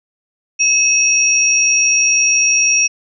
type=tone pair together; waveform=sine; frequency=2588 / 5658 Hz; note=E7 / F8; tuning=-32 / +22 cents; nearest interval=octave + major second; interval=1354 cents; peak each=-14 / -12 dBFS; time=0.59-2.88 s; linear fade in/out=20 ms; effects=none